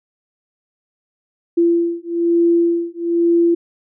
sine beating tone pair, 339.6 / 340.7 Hz, F4 / F4, -48 / -43 cents, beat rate 1.1 Hz, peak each -16 dBFS, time 1.57-3.55 s, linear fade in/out 10 ms, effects none

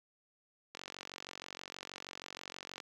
click train, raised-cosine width 0.2 ms, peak -26 dBFS, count 96, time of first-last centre 0.75-2.802 s, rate 46.3 Hz, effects high-pass 200 Hz 12 dB/octave + 10-bit

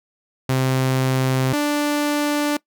sawtooth tone pair in turn, 130.81 / 293.7 Hz, C3 / D4, 0 / 0 cents, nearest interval octave + major second, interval 1400 cents, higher second, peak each -13 / -14 dBFS, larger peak first, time 0.49-1.53 / 1.53-2.57 s, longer neither, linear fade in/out 5 ms, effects noise-tail reverb RT60 0.1 s tail -21 dB re dry

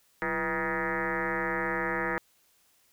sine tone with frequency modulation, 1104 Hz, C#6, 7 cents flat, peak -27 dBFS, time 0.22-2.18 s, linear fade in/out 0 ms, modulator 153 Hz, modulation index 5.8, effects white hiss -66 dBFS RMS until 2.92 s

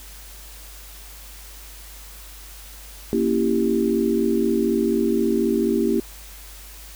sine chord, A# diminished seventh, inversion none, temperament equal with one note detuned, 233.1 / 277.2 / 331.9 / 392 Hz, A#3 / C#4 / E4 / G4, 0 / 0 / +12 / 0 cents, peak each -22 / -26 / -23 / -22 dBFS, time 3.13-6 s, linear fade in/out 0 ms, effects added 50 Hz sine -41 dBFS peak until 6.95 s + white hiss -43 dBFS RMS until 6.95 s

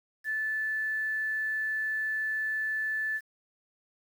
sine tone with quantisation, 1747 Hz, A6, 13 cents flat, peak -28 dBFS, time 0.24-3.21 s, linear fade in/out 50 ms, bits 9, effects none

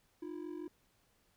triangle ring-modulated tone, 329.6 Hz, E4, in tune, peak -36 dBFS, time 0.22-0.68 s, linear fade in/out 2 ms, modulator 23.1 Hz, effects pink hiss -73 dBFS RMS until 1.36 s

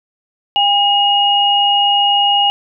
sine tone pair together, 806.5 / 2874 Hz, G5 / F7, +49 / +49 cents, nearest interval octave + minor seventh, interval 2200 cents, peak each -13 / -12 dBFS, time 0.56-2.5 s, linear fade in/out 0 ms, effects none

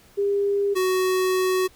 sine / square tone pair in turn, 402 / 372 Hz, G4 / F#4, +44 / +9 cents, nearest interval minor second, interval 135 cents, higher first, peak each -19 / -20 dBFS, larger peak first, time 0.17-0.75 / 0.75-1.68 s, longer second, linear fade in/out 20 ms, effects pink hiss -54 dBFS RMS until 1.75 s

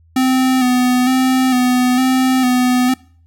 square tone with vibrato, 254.5 Hz, C4, 48 cents flat, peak -12 dBFS, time 0.16-2.94 s, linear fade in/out 5 ms, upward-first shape square, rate 1.1 Hz, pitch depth 30 cents each way, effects noise-tail reverb RT60 0.5 s tail -24 dB re dry + added 82 Hz sine -47 dBFS peak until 3.26 s

